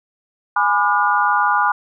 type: chord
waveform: sine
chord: G# diminished seventh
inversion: none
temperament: just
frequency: 830.6 / 996.7 / 1196.1 / 1435.3 Hz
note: G#5 / B5 / D6 / F6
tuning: 0 / +16 / +31 / +47 cents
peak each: -19 dBFS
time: 0.56-1.72 s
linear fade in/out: 5 ms
effects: none